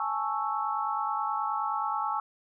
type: chord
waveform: sine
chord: A major seventh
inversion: third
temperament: equal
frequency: 830.6 / 880 / 1108.7 / 1318.5 Hz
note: G#5 / A5 / C#6 / E6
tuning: 0 / 0 / 0 / 0 cents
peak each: -33 dBFS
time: 0-2.2 s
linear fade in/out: 2 ms
effects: none